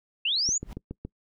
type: linear sweep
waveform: sine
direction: up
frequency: 2600 to 7040 Hz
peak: -23 dBFS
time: 0.25-0.58 s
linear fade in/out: 5 ms
type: click train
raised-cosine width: 3 ms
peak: -22 dBFS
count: 5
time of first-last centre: 0.49-1.05 s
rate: 7.14 Hz
type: noise with exponential growth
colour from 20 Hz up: brown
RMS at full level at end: -32 dBFS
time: 0.6-0.73 s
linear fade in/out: 1 ms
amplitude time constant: 28 ms
effects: noise-tail reverb RT60 0.1 s tail -24 dB re dry